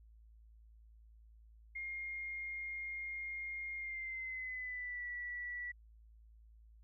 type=tone with pitch glide; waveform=sine; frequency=2129 to 1952.3 Hz; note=C7 to B6; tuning=+30 to -20 cents; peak=-40 dBFS; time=1.75-5.72 s; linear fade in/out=10 ms; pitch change=-150 cents; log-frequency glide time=3.77-5.06 s; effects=added 55 Hz sine -58 dBFS peak until 6.83 s